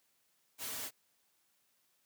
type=noise with comb filter; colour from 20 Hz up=white; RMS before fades=-41 dBFS; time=0.58-0.91 s; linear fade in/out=50 ms; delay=5.6 ms; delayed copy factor=-0.75; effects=white hiss -75 dBFS RMS until 2.05 s + high-pass 100 Hz 12 dB/octave